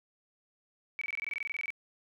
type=tone bursts; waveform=sine; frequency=2277 Hz; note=C#7; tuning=46 cents sharp; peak=-32 dBFS; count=16; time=0.99-1.704 s; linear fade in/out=0 ms; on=24 ms; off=22 ms; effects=none